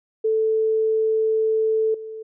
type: tone with level steps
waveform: sine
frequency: 440 Hz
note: A4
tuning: in tune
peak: -17 / -31 dBFS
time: 0.24-2.23 s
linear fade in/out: 10 ms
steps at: 1.94 s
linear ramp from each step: 5 ms
effects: none